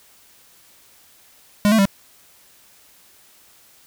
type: tone with pitch steps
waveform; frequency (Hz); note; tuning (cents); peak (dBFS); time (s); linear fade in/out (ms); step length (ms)
square; 206 / 221.7 / 196.7; G#3 / A3 / G3; -14 / +13 / +6; -13; 1.65-1.854; 0; 68
effects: white hiss -52 dBFS RMS until 3.86 s